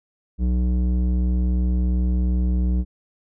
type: tone with low-pass filter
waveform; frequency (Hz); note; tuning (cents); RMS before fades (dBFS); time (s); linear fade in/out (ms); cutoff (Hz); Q
square; 61.4; B1; -9; -20; 0.38-2.85; 50; 240; 1.1
effects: none